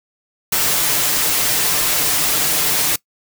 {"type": "noise with comb filter", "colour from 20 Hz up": "white", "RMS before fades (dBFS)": -17, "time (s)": [0.52, 2.96], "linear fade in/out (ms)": 5, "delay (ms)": 6.7, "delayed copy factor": 0.65, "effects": ["noise-tail reverb RT60 0.1 s tail -22 dB re dry"]}